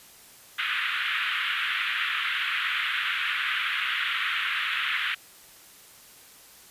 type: band-pass noise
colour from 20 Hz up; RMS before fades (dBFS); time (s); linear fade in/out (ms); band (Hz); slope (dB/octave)
pink; -28; 0.58-5.15; 10; 1300 to 3400; 48
effects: white hiss -51 dBFS RMS until 6.7 s + resampled to 32000 Hz